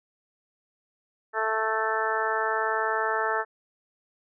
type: harmonic tone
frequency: 220.2 Hz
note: A3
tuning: 2 cents sharp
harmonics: 2 / 3 / 4 / 5 / 6 / 7 / 8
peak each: -31 / -33 / -30 / -34 / -30 / -34 / -31 dBFS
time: 1.33-3.45 s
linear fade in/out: 50 ms
effects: none